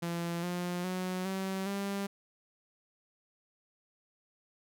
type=tone with pitch steps; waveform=sawtooth; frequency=170.5 / 177.13 / 184.01 / 191.16 / 198.59 Hz; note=F3 / F3 / F#3 / G3 / G3; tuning=-41 / +25 / -9 / -43 / +23 cents; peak=-29 dBFS; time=0.02-2.07 s; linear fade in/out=10 ms; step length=410 ms; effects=none